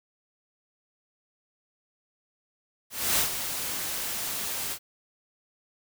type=noise with ADSR envelope; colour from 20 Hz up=white; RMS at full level=-23 dBFS; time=2.9-4.79 s; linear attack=280 ms; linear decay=110 ms; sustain=-9 dB; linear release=69 ms; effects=none